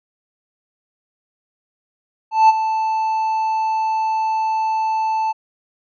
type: tone with ADSR envelope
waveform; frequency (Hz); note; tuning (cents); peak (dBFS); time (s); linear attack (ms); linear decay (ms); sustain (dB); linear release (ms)
triangle; 880; A5; 0; -4; 2.31-5.33; 180; 27; -11; 22
effects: resampled to 16000 Hz